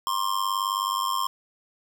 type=tone with amplitude modulation; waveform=square; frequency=1062 Hz; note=C6; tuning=25 cents sharp; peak=-21 dBFS; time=0.07-1.27 s; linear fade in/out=0 ms; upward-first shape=sine; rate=99 Hz; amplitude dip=85%; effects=none